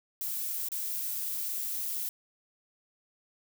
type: noise with dropouts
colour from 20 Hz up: violet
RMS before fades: -34 dBFS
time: 0.21-2.09 s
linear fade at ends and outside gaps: 1 ms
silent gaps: 0.687-0.718 s
effects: none